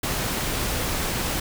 pink noise, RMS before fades -26 dBFS, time 0.03-1.4 s, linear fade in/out 5 ms, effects none

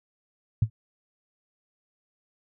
sine tone with exponential decay, 110 Hz, A2, in tune, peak -14 dBFS, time 0.62-0.7 s, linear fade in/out 5 ms, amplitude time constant 16 ms, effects none

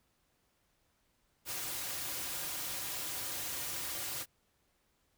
white noise with comb filter, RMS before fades -39 dBFS, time 1.45-4.26 s, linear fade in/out 50 ms, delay 4.6 ms, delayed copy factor -0.6, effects pink hiss -75 dBFS RMS until 5.17 s

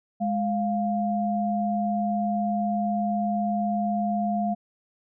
sine tone pair together, 208 / 700 Hz, G#3 / F5, +3 / +4 cents, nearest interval octave + major sixth, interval 2101 cents, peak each -25 / -26 dBFS, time 0.2-4.55 s, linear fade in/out 20 ms, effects none

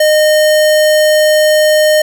square tone, 613 Hz, D#5, 26 cents flat, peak -7 dBFS, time 0-2.02 s, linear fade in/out 5 ms, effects none

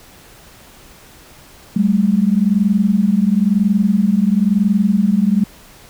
sine tone pair together, 192.3 / 213.3 Hz, G3 / G#3, -33 / +46 cents, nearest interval major second, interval 179 cents, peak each -14 dBFS, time 1.76-5.44 s, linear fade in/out 5 ms, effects pink hiss -43 dBFS RMS until 5.89 s

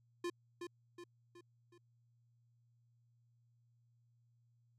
square tone with echo, 349.2 Hz, F4, in tune, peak -38 dBFS, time 0.24-0.3 s, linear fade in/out 5 ms, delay 370 ms, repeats 4, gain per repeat -6 dB, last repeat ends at 1.78 s, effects added 118 Hz sine -70 dBFS peak until 4.78 s + low-pass 9000 Hz 12 dB/octave

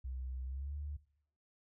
sine tone with pitch glide, 64.3 to 73.01 Hz, C2 to D2, -30 to -10 cents, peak -39 dBFS, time 0.04-0.97 s, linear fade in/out 10 ms, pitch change +220 cents, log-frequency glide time 0.45-0.76 s, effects noise-tail reverb RT60 0.6 s tail -19 dB re dry

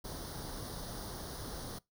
pink noise with comb filter, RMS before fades -43 dBFS, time 0.04-1.79 s, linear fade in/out 10 ms, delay 0.2 ms, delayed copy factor +0.8, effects noise-tail reverb RT60 0.2 s tail -23 dB re dry

